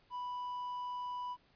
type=tone; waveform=triangle; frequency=987.8 Hz; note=B5; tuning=in tune; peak=-36 dBFS; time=0.1-1.37 s; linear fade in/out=50 ms; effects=pink hiss -69 dBFS RMS until 1.55 s + resampled to 11025 Hz